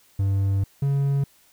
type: tone pair in turn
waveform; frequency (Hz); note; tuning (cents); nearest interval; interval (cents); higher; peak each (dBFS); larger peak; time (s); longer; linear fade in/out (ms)
triangle; 98 / 139.4; G2 / C#3; 0 / +10; tritone; 610; second; -17; neither; 0.19-0.64 / 0.82-1.24; first; 5
effects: white hiss -58 dBFS RMS until 1.52 s